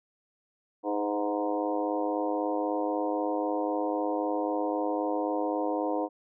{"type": "harmonic tone with a mistuned harmonic", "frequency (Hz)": 103.83, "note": "G#2", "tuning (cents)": 0, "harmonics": [3, 4, 5, 6, 7, 8, 9, 10], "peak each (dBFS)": [-31, -37, -32, -38, -34, -46, -36, -44], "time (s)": [0.83, 6.09], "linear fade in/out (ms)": 50, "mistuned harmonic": 5, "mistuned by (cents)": -25, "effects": []}